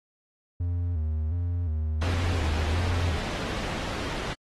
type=tone with vibrato; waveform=triangle; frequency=82.41 Hz; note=E2; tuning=in tune; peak=-23 dBFS; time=0.6-3.17 s; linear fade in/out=5 ms; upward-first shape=square; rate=1.4 Hz; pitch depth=99 cents each way
type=low-pass noise; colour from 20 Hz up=pink; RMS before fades=-33 dBFS; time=2.01-4.34 s; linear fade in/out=10 ms; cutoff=4300 Hz; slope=12 dB/octave
effects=AAC 32 kbps